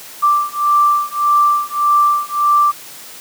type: beating tone pair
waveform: sine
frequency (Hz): 1174.7 / 1176.4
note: D6 / D6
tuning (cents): 0 / +3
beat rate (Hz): 1.7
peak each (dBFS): -14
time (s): 0.22-2.72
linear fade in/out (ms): 20
effects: white hiss -35 dBFS RMS until 3.2 s + high-pass 150 Hz 12 dB/octave